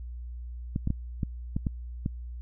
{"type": "clicks", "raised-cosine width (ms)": 5, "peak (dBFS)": -15, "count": 7, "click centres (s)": [0.761, 0.874, 0.904, 1.232, 1.565, 1.668, 2.061], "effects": ["added 60 Hz sine -36 dBFS peak until 2.41 s"]}